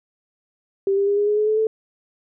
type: tone with pitch steps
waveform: sine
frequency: 392 / 398.4 / 404.9 / 411.5 / 418.2 / 425 / 431.9 / 439 Hz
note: G4 / G4 / G#4 / G#4 / G#4 / G#4 / A4 / A4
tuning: 0 / +28 / -44 / -16 / +12 / +40 / -32 / -4 cents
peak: -16 dBFS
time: 0.87-1.67 s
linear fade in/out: 2 ms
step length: 100 ms
effects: none